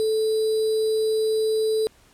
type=tone with sample-and-hold; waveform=sine; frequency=437 Hz; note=A4; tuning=12 cents flat; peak=-19 dBFS; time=0-1.87 s; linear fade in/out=0 ms; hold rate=4410 Hz; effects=pink hiss -56 dBFS RMS until 2.13 s + low-pass 12000 Hz 12 dB/octave